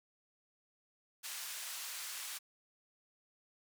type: band-pass noise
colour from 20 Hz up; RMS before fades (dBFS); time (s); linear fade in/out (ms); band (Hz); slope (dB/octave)
white; -44; 1.23-2.39; 20; 1100 to 12000; 12
effects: none